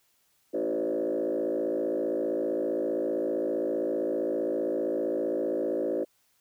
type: tone with frequency modulation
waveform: sine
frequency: 440.7 Hz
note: A4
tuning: 3 cents sharp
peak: -25 dBFS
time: 0.53-6.05 s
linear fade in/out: 20 ms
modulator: 55.3 Hz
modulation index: 2.7
effects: tanh soft clip ceiling -21 dBFS + white hiss -69 dBFS RMS until 6.4 s